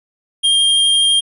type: tone with vibrato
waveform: square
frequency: 3210 Hz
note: G7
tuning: 40 cents sharp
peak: -11 dBFS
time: 0.43-1.21 s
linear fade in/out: 20 ms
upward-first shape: sine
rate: 12 Hz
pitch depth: 8 cents each way
effects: resampled to 32000 Hz